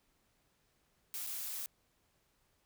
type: noise with dropouts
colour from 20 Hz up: blue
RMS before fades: -41 dBFS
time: 1.14-1.66 s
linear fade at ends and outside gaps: 0 ms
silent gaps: 1.266-1.271 s
effects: pink hiss -75 dBFS RMS until 2.65 s